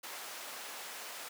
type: high-pass noise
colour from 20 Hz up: pink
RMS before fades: -45 dBFS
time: 0.03-1.29 s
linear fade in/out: 10 ms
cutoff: 680 Hz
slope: 12 dB/octave
effects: none